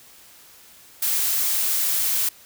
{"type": "noise", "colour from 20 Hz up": "blue", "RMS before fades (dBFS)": -22, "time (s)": [1.02, 2.29], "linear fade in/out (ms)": 5, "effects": ["white hiss -49 dBFS RMS until 2.45 s"]}